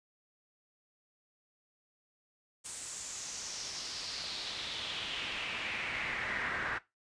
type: noise with band-pass filter sweep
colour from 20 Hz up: brown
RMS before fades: -39 dBFS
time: 2.64-6.79 s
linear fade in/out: 20 ms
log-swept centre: 8400 to 1600 Hz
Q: 3.4
effects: noise-tail reverb RT60 0.2 s tail -17 dB re dry + resampled to 22050 Hz